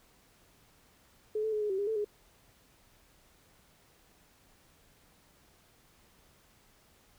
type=tone with pitch steps; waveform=sine; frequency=428.4 / 438.3 / 425 / 419.3 / 382.6 / 405.5 / 441.5 / 415.9 Hz; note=A4 / A4 / G#4 / G#4 / G4 / G#4 / A4 / G#4; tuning=-46 / -7 / +40 / +17 / -42 / -41 / +6 / +2 cents; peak=-29 dBFS; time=1.35-2.046 s; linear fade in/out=5 ms; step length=87 ms; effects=pink hiss -64 dBFS RMS until 7.18 s